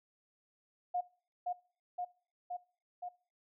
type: tone with echo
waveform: sine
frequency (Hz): 716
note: F5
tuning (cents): +43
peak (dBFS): -31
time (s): 0.94-1.01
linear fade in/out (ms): 10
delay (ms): 520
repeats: 4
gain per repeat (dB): -2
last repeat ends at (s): 3.09
effects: noise-tail reverb RT60 0.5 s tail -23 dB re dry